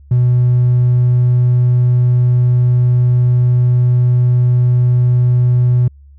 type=tone; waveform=triangle; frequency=123.47 Hz; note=B2; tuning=in tune; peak=-5 dBFS; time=0.11-5.88 s; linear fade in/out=5 ms; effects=tanh soft clip ceiling -4 dBFS + added 70 Hz sine -38 dBFS peak until 6.18 s